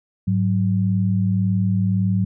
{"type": "tone pair together", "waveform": "sine", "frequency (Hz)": [104.61, 186.4], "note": ["G#2", "F#3"], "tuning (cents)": [13, 13], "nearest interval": "minor seventh", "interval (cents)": 1000, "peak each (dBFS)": -19, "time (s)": [0.27, 2.25], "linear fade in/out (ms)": 10, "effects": []}